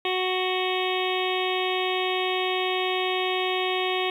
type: harmonic tone with a mistuned harmonic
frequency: 370 Hz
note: F#4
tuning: in tune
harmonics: 1 / 2 / 3 / 5 / 6 / 7 / 8 / 9 / 10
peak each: -27 / -30 / -33 / -37 / -33 / -34 / -35 / -34 / -35 dBFS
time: 0.05-4.1 s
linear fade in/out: 2 ms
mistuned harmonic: 9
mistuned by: -31 cents
effects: 9-bit